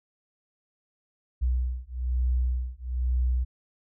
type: beating tone pair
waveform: sine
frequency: 61.74 / 62.84 Hz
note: B1 / B1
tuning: 0 / +31 cents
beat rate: 1.1 Hz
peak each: -27 dBFS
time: 1.41-3.45 s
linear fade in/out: 20 ms
effects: none